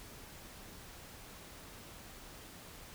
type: silence
effects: pink hiss -52 dBFS RMS until 2.94 s